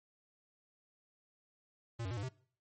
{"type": "tone with pitch steps", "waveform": "square", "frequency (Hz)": [116.5, 93.8, 120.9, 100.4, 129.7], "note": ["A#2", "F#2", "B2", "G2", "C3"], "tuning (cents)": [-1, 24, -36, 42, -15], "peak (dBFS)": -38, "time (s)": [1.99, 2.29], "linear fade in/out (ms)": 10, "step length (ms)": 60, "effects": ["noise-tail reverb RT60 0.5 s tail -22 dB re dry", "MP3 32 kbps"]}